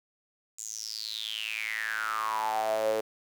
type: tone with high-pass filter sweep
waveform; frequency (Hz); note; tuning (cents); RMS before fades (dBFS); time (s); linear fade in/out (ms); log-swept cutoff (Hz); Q
sawtooth; 109.6; A2; -6; -32; 0.58-3.01; 10; 7300 to 470; 9.8
effects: 9-bit